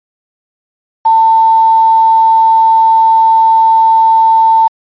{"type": "tone with quantisation", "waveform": "sine", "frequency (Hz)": 895, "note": "A5", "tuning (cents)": 29, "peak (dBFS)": -4, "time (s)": [1.05, 4.68], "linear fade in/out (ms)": 10, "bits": 5, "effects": ["resampled to 11025 Hz"]}